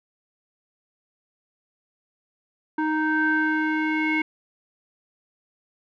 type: tone with low-pass filter sweep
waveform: square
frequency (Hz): 311.1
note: D#4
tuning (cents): 0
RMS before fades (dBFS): -23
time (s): 2.78-4.22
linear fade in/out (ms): 5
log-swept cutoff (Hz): 1300 to 2200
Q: 7
effects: none